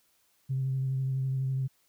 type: tone with vibrato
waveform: sine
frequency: 132.7 Hz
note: C3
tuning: 25 cents sharp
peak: -26 dBFS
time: 0.49-1.68 s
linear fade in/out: 20 ms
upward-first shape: sine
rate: 12 Hz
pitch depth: 20 cents each way
effects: tanh soft clip ceiling -22 dBFS + white hiss -69 dBFS RMS until 1.88 s